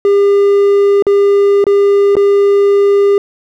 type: tone with dropouts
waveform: triangle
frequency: 401.9 Hz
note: G4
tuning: 43 cents sharp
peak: -4 dBFS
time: 0.05-3.18 s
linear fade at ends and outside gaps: 1 ms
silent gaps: 1.024-1.067 / 1.641-1.667 / 2.154-2.167 s
effects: none